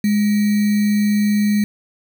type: tone with sample-and-hold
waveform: sine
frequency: 207.7 Hz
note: G#3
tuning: in tune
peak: -13 dBFS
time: 0.04-1.64 s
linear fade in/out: 2 ms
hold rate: 2100 Hz
effects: none